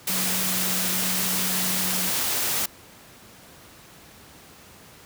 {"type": "tone in noise", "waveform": "sine", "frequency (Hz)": 185, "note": "F#3", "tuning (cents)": 0, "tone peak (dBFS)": -32, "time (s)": [0.09, 2.1], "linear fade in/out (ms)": 5, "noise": "white", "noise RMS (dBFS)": -25, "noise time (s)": [0.07, 2.66], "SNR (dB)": -10, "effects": ["pink hiss -48 dBFS RMS until 5.05 s", "high-pass 80 Hz 12 dB/octave"]}